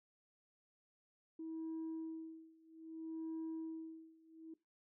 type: tone with tremolo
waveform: sine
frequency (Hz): 322.6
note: E4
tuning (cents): -37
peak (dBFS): -38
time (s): 1.39-4.54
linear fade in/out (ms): 5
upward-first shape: sine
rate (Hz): 0.62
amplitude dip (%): 95
effects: noise-tail reverb RT60 0.2 s tail -18 dB re dry + tanh soft clip ceiling -39 dBFS